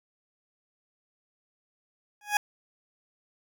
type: tone with exponential growth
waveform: 20% pulse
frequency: 830.6 Hz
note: G#5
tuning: in tune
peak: -13 dBFS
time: 2.21-2.37 s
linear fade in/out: 2 ms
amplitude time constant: 33 ms
effects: none